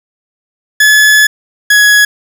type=tone pair in turn; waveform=40% pulse; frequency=1712 / 1676.8 Hz; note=A6 / G#6; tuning=-48 / +16 cents; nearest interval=unison; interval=36 cents; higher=first; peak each=-3 dBFS; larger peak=neither; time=0.8-1.27 / 1.7-2.05 s; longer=first; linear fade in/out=5 ms; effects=none